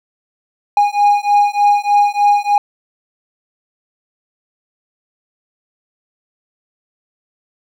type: beating tone pair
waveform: triangle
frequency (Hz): 819 / 822.3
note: G#5 / G#5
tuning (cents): -24 / -17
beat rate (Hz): 3.3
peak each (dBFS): -11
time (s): 0.77-2.58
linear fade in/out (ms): 2
effects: none